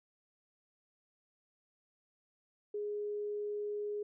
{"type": "tone", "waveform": "sine", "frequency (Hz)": 415.3, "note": "G#4", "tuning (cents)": 0, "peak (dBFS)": -35, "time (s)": [2.74, 4.03], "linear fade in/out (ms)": 5, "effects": []}